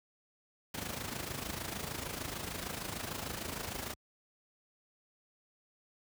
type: noise with amplitude modulation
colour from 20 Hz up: pink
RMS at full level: -37 dBFS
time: 0.74-3.94 s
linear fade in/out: 5 ms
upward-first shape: sine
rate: 26.6 Hz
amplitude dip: 65%
effects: high-pass 60 Hz 12 dB/octave